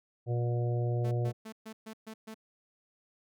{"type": "harmonic tone", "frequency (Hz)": 120, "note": "B2", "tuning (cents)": -49, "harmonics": [1, 3, 4, 5, 6], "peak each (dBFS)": [-28, -38, -40, -42, -44], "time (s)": [0.26, 1.33], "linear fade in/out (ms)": 50}
{"type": "tone bursts", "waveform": "sawtooth", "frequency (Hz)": 220, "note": "A3", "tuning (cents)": 0, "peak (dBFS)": -38, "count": 7, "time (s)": [1.04, 2.345], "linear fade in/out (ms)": 10, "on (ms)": 75, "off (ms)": 130}
{"effects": []}